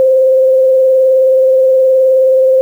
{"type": "tone with vibrato", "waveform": "sine", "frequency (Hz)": 523.3, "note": "C5", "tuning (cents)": 0, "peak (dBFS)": -5, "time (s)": [0, 2.61], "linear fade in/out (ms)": 0, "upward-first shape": "sine", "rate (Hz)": 19, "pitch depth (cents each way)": 19, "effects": ["7-bit"]}